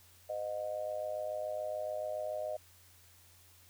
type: tone with amplitude modulation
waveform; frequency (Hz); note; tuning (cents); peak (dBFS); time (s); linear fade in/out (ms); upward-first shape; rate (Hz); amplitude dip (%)
sine; 617; D#5; -15; -31; 0.29-2.57; 10; sine; 107; 85
effects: added 89 Hz sine -64 dBFS peak until 3.69 s + white hiss -62 dBFS RMS until 3.69 s

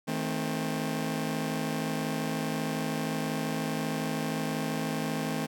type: chord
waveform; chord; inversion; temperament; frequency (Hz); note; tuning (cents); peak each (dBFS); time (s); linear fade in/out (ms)
sawtooth; A diminished; second; just; 158.4 / 220 / 264; Eb3 / A3 / C4; +31 / 0 / +16; -30; 0.07-5.47; 20
effects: none

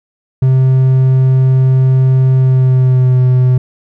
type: tone with pitch glide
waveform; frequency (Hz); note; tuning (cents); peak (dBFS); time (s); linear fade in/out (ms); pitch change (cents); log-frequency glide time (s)
triangle; 130.81 to 127.09; C3 to C3; 0 to -50; -4; 0.42-3.58; 5; -50; 2.35-3.19
effects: none

